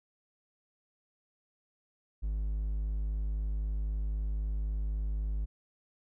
triangle tone, 51.91 Hz, G#1, in tune, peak -28 dBFS, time 2.22-5.46 s, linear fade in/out 20 ms, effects none

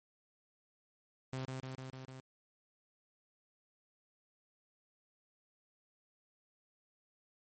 sawtooth tone with echo, 130.81 Hz, C3, in tune, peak -34 dBFS, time 1.33-1.45 s, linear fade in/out 0 ms, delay 150 ms, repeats 5, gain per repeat -2 dB, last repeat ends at 2.2 s, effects MP3 32 kbps

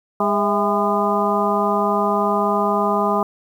harmonic tone with a mistuned harmonic, 203.5 Hz, G#3, 35 cents flat, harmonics 1 / 2 / 3 / 4 / 5 / 6, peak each -23 / -23 / -23 / -23 / -23 / -23 dBFS, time 0.2-3.23 s, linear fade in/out 2 ms, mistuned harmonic 3, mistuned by +99 cents, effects 8-bit

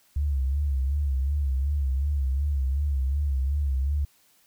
sine tone with vibrato, 69.3 Hz, C#2, in tune, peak -22 dBFS, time 0.16-4.05 s, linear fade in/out 5 ms, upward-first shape sine, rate 2.7 Hz, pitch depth 99 cents each way, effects white hiss -62 dBFS RMS until 4.46 s

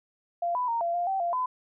sine tone with pitch steps, 691 / 994 / 927 / 684 / 700 / 772 / 691 / 1011 Hz, F5 / B5 / A#5 / F5 / F5 / G5 / F5 / B5, -19 / +11 / -10 / -36 / +4 / -27 / -19 / +40 cents, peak -25 dBFS, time 0.42-1.46 s, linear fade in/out 5 ms, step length 130 ms, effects none

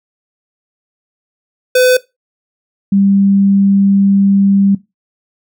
square / sine tone pair in turn, 505 / 197.48 Hz, B4 / G3, +39 / +13 cents, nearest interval octave + major third, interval 1626 cents, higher first, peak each -7 dBFS, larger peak neither, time 1.75-1.97 / 2.92-4.75 s, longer second, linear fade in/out 5 ms, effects noise-tail reverb RT60 0.2 s tail -18 dB re dry

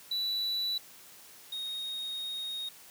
triangle tone pair in turn, 3951 / 3732 Hz, B7 / A#7, 0 / +1 cents, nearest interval minor second, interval 99 cents, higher first, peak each -28 / -33 dBFS, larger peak first, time 0.11-0.78 / 1.52-2.69 s, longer second, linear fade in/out 5 ms, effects white hiss -53 dBFS RMS until 2.9 s + high-pass 100 Hz 12 dB/octave

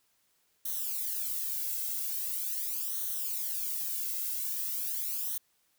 violet noise with flanger, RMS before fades -34 dBFS, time 0.65-5.38 s, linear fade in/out 5 ms, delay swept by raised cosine 0.4 to 1.7 ms, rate 0.42 Hz, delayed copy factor -1, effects white hiss -72 dBFS RMS until 5.78 s

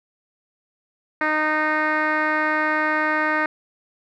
10% pulse tone with low-pass filter, 308 Hz, D#4, 17 cents flat, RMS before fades -21 dBFS, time 1.21-3.46 s, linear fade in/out 2 ms, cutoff 1900 Hz, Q 2.6, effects none

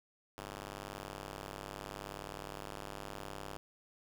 5% pulse ring-modulated tone, 99.9 Hz, G2, 33 cents sharp, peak -29 dBFS, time 0.38-3.57 s, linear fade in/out 0 ms, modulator 230 Hz, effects none

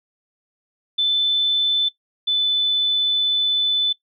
sine tone pair in turn, 3520 / 3504 Hz, A7 / A7, 0 / -8 cents, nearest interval unison, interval 8 cents, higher first, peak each -15 / -16 dBFS, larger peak first, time 0.98-1.89 / 2.27-3.93 s, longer second, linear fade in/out 10 ms, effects noise-tail reverb RT60 0.1 s tail -17 dB re dry

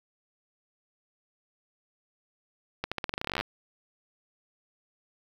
accelerating click train, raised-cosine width 0.3 ms, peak -14 dBFS, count 19, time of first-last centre 2.84-3.41 s, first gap 76 ms, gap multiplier 0.88, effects 7-bit

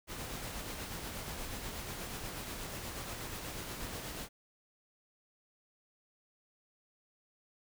pink noise with tremolo, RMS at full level -41 dBFS, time 0.07-4.29 s, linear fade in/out 50 ms, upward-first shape sine, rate 8.3 Hz, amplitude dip 30%, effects none

